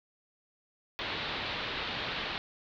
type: low-pass noise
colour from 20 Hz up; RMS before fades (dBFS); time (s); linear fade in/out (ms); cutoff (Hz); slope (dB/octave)
white; -36; 0.99-2.38; 0; 4100; 48
effects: none